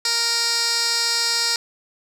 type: tone with band-pass filter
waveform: 15% pulse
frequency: 466.2 Hz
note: A#4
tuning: in tune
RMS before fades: -21 dBFS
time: 0.05-1.56 s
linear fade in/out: 2 ms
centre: 5400 Hz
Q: 2.3
effects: none